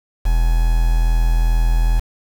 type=tone with quantisation; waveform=triangle; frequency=41.2 Hz; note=E1; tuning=in tune; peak=-10 dBFS; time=0.25-2 s; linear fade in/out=10 ms; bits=5; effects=none